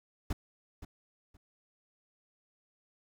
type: noise with echo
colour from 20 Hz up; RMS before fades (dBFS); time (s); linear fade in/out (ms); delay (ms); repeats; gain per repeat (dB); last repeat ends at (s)
brown; -32; 0.3-0.33; 5; 520; 2; -13; 1.37
effects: none